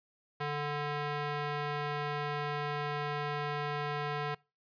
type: tone with band-pass filter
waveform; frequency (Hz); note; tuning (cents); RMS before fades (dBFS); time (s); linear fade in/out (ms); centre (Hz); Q
square; 146.83; D3; 0; -35; 0.4-4.35; 10; 1300; 0.59
effects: noise-tail reverb RT60 0.3 s tail -25 dB re dry + resampled to 11025 Hz